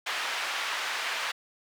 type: band-pass noise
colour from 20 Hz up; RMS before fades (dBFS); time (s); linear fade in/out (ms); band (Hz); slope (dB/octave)
white; -32; 0.06-1.32; 10; 890 to 2700; 12
effects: none